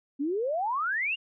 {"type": "exponential sweep", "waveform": "sine", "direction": "up", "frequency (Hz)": [267, 2905], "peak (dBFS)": -26, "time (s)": [0.19, 1.16], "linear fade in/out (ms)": 20, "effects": []}